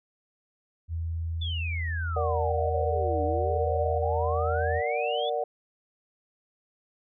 sine tone, 82.6 Hz, E2, 4 cents sharp, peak -28 dBFS, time 0.88-4.82 s, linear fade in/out 50 ms
sine exponential two-way sweep, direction down then up, 3542 to 290.4 to 3542 Hz, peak -33 dBFS, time 1.41-5.3 s, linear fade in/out 10 ms, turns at 3.23 s
sine chord, Bb augmented, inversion none, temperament equal, 466.2 / 587.3 / 740 Hz, Bb4 / D5 / F#5, 0 / 0 / 0 cents, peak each -30 dBFS, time 2.16-5.44 s, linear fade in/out 5 ms
effects none

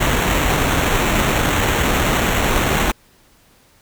pink noise with sample-and-hold, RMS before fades -17 dBFS, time 0-2.92 s, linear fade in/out 10 ms, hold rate 4900 Hz, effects pink hiss -53 dBFS RMS until 3.81 s

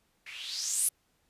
violet noise with low-pass filter sweep, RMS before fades -33 dBFS, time 0.26-0.89 s, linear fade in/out 5 ms, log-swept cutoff 2100 to 11000 Hz, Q 5.3, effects pink hiss -72 dBFS RMS until 1.29 s + resampled to 32000 Hz

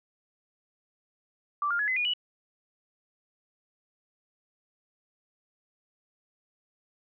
sine tone with pitch steps, 1168 / 1405.1 / 1690.4 / 2034 / 2446 / 2943 Hz, D6 / F6 / G#6 / C7 / D#7 / F#7, -10 / +10 / +30 / -50 / -30 / -10 cents, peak -25 dBFS, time 1.62-2.136 s, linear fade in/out 2 ms, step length 86 ms, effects none

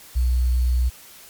sine tone with sample-and-hold, 61.74 Hz, B1, in tune, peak -16 dBFS, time 0.15-0.9 s, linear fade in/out 20 ms, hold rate 4410 Hz, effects white hiss -45 dBFS RMS until 1.29 s + MP3 96 kbps

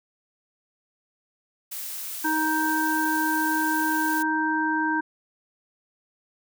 blue noise, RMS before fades -34 dBFS, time 1.71-4.23 s, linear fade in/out 10 ms
harmonic tone, 313.2 Hz, D#4, 11 cents sharp, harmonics 1 / 3 / 5, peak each -26 / -26 / -26 dBFS, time 2.24-5.01 s, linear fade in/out 10 ms
effects none

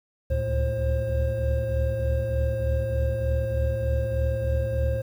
triangle tone cluster, 70.4 / 73.7 / 112.5 / 532 Hz, C#2 / D2 / A2 / C5, +27 / +7 / +39 / +29 cents, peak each -26 dBFS, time 0.3-5.02 s, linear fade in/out 10 ms, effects 9-bit

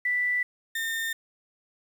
sine / 35% pulse tone pair in turn, 1975.5 / 1817.3 Hz, B6 / A#6, 0 / -45 cents, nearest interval minor second, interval 145 cents, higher first, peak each -23 / -26 dBFS, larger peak first, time 0.05-0.43 / 0.75-1.13 s, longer neither, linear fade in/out 5 ms, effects 9-bit

